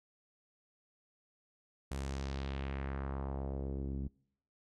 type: tone with low-pass filter sweep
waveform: sawtooth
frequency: 68 Hz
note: C#2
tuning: 33 cents flat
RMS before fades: -39 dBFS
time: 1.91-4.08 s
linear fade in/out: 5 ms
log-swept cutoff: 10000 to 230 Hz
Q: 1.6
effects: noise-tail reverb RT60 0.7 s tail -25 dB re dry